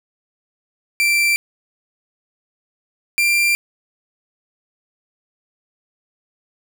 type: tone pair in turn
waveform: 40% pulse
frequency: 2349 / 2374 Hz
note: D7 / D7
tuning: 0 / +18 cents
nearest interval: unison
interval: 18 cents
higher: second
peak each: -13 dBFS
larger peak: neither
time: 1-1.36 / 3.18-3.55 s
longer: second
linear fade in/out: 0 ms
effects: none